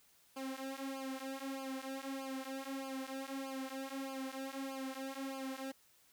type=tone with flanger; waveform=sawtooth; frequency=267.9 Hz; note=C4; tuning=41 cents sharp; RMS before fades=-43 dBFS; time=0.36-5.72 s; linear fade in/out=10 ms; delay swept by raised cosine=0.52 to 4.72 ms; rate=1.6 Hz; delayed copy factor=-0.95; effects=white hiss -68 dBFS RMS until 6.12 s